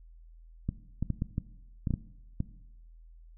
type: clicks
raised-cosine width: 5 ms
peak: -17 dBFS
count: 9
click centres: 0.69 / 1.026 / 1.103 / 1.221 / 1.381 / 1.872 / 1.907 / 1.939 / 2.404 s
effects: noise-tail reverb RT60 0.9 s tail -17 dB re dry + added 41 Hz sine -50 dBFS peak until 3.37 s